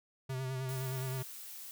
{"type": "tone with vibrato", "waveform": "square", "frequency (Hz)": 130.81, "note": "C3", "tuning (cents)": 0, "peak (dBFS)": -36, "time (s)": [0.29, 1.23], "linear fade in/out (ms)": 10, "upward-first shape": "sine", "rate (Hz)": 9.6, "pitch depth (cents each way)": 37}
{"type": "noise", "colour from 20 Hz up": "blue", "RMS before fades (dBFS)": -47, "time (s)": [0.69, 1.71], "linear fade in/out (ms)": 0}
{"effects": []}